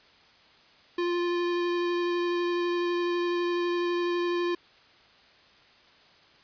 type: tone with vibrato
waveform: square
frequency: 349.2 Hz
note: F4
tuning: in tune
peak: -26 dBFS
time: 0.98-4.55 s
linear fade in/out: 5 ms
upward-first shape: sine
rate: 12 Hz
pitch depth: 9 cents each way
effects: white hiss -57 dBFS RMS until 6.43 s + resampled to 11025 Hz